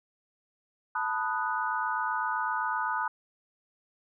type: chord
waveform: sine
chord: B dominant seventh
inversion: third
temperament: equal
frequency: 880 / 987.8 / 1244.5 / 1480 Hz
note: A5 / B5 / D#6 / F#6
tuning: 0 / 0 / 0 / 0 cents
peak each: -33 dBFS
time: 0.95-3.08 s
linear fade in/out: 5 ms
effects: none